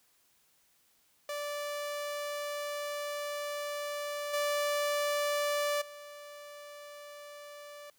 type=tone with level steps; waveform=sawtooth; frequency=584 Hz; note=D5; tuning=10 cents flat; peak=-31 / -25 / -42 dBFS; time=1.29-7.9 s; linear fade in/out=2 ms; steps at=4.33 / 5.81 s; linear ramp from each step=10 ms; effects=white hiss -69 dBFS RMS until 7.98 s